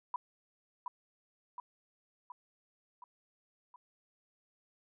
sine tone with echo, 987.8 Hz, B5, in tune, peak -32 dBFS, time 0.14-0.16 s, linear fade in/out 2 ms, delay 720 ms, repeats 5, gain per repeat -4 dB, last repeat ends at 3.76 s, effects none

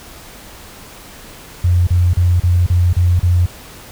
sine tone bursts, 88.4 Hz, F2, 22 cents sharp, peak -9 dBFS, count 7, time 1.64-3.46 s, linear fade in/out 5 ms, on 230 ms, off 35 ms, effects pink hiss -37 dBFS RMS until 3.91 s

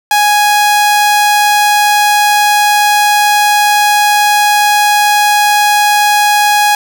sawtooth tone, 830.6 Hz, G#5, in tune, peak -3 dBFS, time 0.11-6.75 s, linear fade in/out 2 ms, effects none

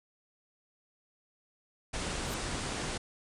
pink low-pass noise, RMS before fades -36 dBFS, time 1.93-2.98 s, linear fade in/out 10 ms, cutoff 9800 Hz, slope 96 dB/octave
violet noise with exponential growth, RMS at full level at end -40 dBFS, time 2.17-2.34 s, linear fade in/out 0 ms, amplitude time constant 35 ms
effects resampled to 32000 Hz

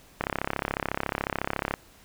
click train, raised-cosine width 0.5 ms, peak -11 dBFS, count 53, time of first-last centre 0.21-1.739 s, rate 34 Hz, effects pink hiss -55 dBFS RMS until 2.04 s

